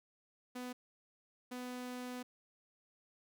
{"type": "tone bursts at uneven times", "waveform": "sawtooth", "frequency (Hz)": 249.2, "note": "B3", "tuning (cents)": 16, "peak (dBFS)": -38, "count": 2, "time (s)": [[0.55, 0.73], [1.51, 2.23]], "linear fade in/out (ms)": 10, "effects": []}